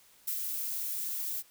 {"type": "noise with ADSR envelope", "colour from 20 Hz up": "violet", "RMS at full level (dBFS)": -32, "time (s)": [0.27, 1.43], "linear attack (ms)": 10, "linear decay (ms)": 70, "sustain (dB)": -3, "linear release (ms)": 38, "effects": ["white hiss -61 dBFS RMS until 1.5 s"]}